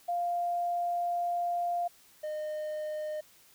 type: tone pair in turn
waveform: sine / triangle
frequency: 698.5 / 611.4 Hz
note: F5 / D#5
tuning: 0 / -30 cents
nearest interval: major second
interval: 230 cents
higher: first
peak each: -28 / -31 dBFS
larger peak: first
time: 0.08-1.88 / 2.23-3.21 s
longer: first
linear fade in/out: 10 ms
effects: white hiss -60 dBFS RMS until 3.54 s